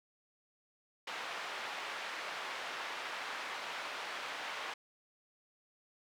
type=band-pass noise; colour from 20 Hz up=pink; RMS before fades=-42 dBFS; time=1.07-4.74 s; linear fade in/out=5 ms; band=840 to 3100 Hz; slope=12 dB/octave; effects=none